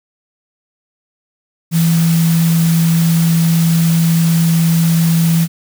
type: tone in noise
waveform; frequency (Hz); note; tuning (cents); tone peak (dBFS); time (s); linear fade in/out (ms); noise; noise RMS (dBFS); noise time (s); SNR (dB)
sine; 165.5; E3; +7; -9; 1.71-5.48; 50; white; -24; 1.71-5.48; +12
effects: none